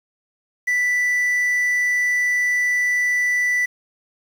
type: tone with quantisation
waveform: triangle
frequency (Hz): 1975.5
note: B6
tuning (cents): 0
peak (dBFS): -15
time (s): 0.67-3.66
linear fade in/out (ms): 10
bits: 7
effects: none